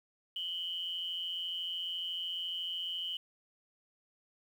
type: tone pair together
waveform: sine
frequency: 2960 / 3134 Hz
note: F#7 / G7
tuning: 0 / -1 cents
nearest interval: minor second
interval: 99 cents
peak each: -37 / -39 dBFS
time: 0.36-3.17 s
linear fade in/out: 2 ms
effects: 10-bit